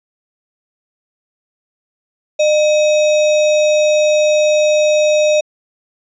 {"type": "tone with sample-and-hold", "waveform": "sine", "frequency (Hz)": 606, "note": "D#5", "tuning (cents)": -46, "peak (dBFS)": -9, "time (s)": [2.39, 5.41], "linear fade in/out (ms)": 10, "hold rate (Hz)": 3150, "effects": ["resampled to 16000 Hz"]}